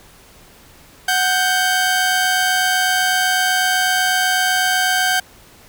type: tone pair together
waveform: sawtooth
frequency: 740 / 1568 Hz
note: F#5 / G6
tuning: 0 / 0 cents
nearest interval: octave + minor second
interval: 1300 cents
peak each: -15 / -13 dBFS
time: 1.08-5.2 s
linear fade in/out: 5 ms
effects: pink hiss -46 dBFS RMS until 5.68 s